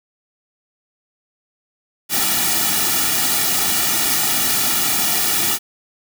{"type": "noise with comb filter", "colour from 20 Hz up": "white", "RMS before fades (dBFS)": -18, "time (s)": [2.09, 5.59], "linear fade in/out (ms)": 50, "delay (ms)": 1.9, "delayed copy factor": -0.85, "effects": []}